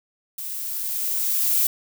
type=noise with level ramp; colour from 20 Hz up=violet; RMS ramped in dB=-32 to -19 dBFS; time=0.38-1.67 s; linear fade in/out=2 ms; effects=none